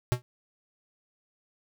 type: tone with exponential decay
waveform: square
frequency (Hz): 123.47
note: B2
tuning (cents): 0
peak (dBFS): -18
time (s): 0.12-0.22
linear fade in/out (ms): 0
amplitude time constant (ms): 20
effects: none